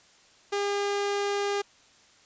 sawtooth tone, 404.3 Hz, G#4, 46 cents flat, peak -22 dBFS, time 0.52-1.62 s, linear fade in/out 10 ms, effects white hiss -58 dBFS RMS until 2.25 s + resampled to 16000 Hz

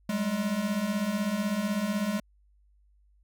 square beating tone pair, 193.9 / 209.9 Hz, G3 / G#3, -19 / +19 cents, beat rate 16 Hz, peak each -33 / -29 dBFS, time 0.09-2.2 s, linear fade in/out 5 ms, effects added 50 Hz sine -60 dBFS peak until 3.23 s

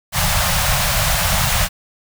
pink band-stop noise, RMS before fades -17 dBFS, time 0.12-1.69 s, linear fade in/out 50 ms, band 180 to 580 Hz, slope 48 dB/octave, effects none

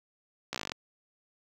slowing click train, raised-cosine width 0.2 ms, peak -16 dBFS, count 11, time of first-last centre 0.53-0.719 s, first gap 15 ms, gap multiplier 1.05, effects high-pass 100 Hz 12 dB/octave + 9-bit

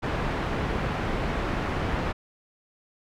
pink low-pass noise, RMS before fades -28 dBFS, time 0.02-2.13 s, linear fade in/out 20 ms, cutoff 2000 Hz, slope 12 dB/octave, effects none

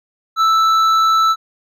sine tone with hard clipping, 1318.5 Hz, E6, in tune, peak -12 dBFS, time 0.36-1.36 s, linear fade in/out 50 ms, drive 7 dB, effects none

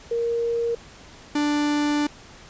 sine / 45% pulse tone pair in turn, 467.4 / 294.4 Hz, A#4 / D4, +5 / +4 cents, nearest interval minor sixth, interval 801 cents, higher first, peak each -21 / -20 dBFS, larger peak second, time 0.11-0.75 / 1.35-2.07 s, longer second, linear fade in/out 5 ms, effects pink hiss -46 dBFS RMS until 2.49 s + resampled to 16000 Hz

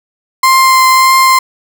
35% pulse tone with vibrato, 1046.5 Hz, C6, in tune, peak -3 dBFS, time 0.43-1.39 s, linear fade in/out 5 ms, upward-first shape triangle, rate 1.7 Hz, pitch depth 13 cents each way, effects none

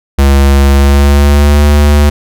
square tone with pitch glide, 69.3 to 73.25 Hz, C#2 to D2, 0 to -4 cents, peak -4 dBFS, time 0.18-2.1 s, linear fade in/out 10 ms, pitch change +96 cents, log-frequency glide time 0.72-1.64 s, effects none

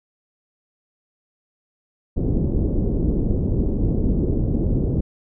pink low-pass noise, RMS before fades -20 dBFS, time 2.16-5.01 s, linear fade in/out 10 ms, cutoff 400 Hz, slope 24 dB/octave, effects none

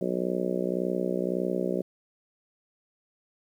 harmonic tone, 61.8 Hz, B1, 2 cents sharp, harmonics 3 / 4 / 5 / 6 / 7 / 8 / 9 / 10, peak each -32 / -35 / -36 / -31 / -35 / -36 / -34 / -38 dBFS, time 0.01-1.82 s, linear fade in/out 5 ms, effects 10-bit

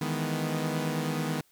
sawtooth chord, E major seventh, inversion third, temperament equal, 155.56 / 164.81 / 207.7 / 246.9 Hz, D#3 / E3 / G#3 / B3, 0 / 0 / 0 / 0 cents, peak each -27 / -33 / -33 / -30 dBFS, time 0.01-1.41 s, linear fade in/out 5 ms, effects white hiss -65 dBFS RMS until 1.51 s

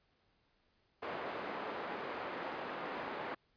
pink band-pass noise, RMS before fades -42 dBFS, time 1.02-3.35 s, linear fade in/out 10 ms, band 380 to 1700 Hz, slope 12 dB/octave, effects pink hiss -75 dBFS RMS until 3.56 s + resampled to 11025 Hz

